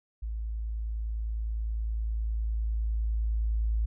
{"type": "tone with level ramp", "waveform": "sine", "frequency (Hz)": 54.9, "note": "A1", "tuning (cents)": -3, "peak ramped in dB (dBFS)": [-31, -24], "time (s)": [0.22, 3.86], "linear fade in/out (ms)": 10, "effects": []}